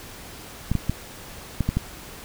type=clicks; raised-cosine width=5 ms; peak=-9 dBFS; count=6; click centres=0.716 / 0.753 / 0.896 / 1.607 / 1.69 / 1.77 s; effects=pink hiss -41 dBFS RMS until 2.24 s